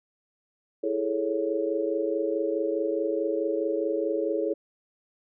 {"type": "chord", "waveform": "sine", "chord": "A major seventh", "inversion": "second", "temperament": "equal", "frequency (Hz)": [329.6, 415.3, 440, 554.4], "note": ["E4", "G#4", "A4", "C#5"], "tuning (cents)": [0, 0, 0, 0], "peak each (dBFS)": -30, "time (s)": [0.83, 4.54], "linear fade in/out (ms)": 10, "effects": []}